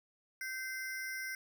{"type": "ring-modulated tone", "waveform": "square", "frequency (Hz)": 1811, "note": "A6", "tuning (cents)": 49, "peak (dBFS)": -36, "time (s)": [0.41, 1.35], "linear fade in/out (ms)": 2, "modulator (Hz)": 263, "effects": []}